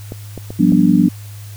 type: clicks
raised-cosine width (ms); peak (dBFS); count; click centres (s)
2; -14; 4; 0.121 / 0.377 / 0.505 / 0.722
type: chord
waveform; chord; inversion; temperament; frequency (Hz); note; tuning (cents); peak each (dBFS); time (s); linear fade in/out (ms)
sine; G dominant seventh; third; just; 176.4 / 196 / 245 / 294; F3 / G3 / B3 / D4; +18 / 0 / -14 / +2; -14; 0.59-1.09; 10
effects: added 103 Hz sine -30 dBFS peak until 1.56 s + white hiss -42 dBFS RMS until 1.56 s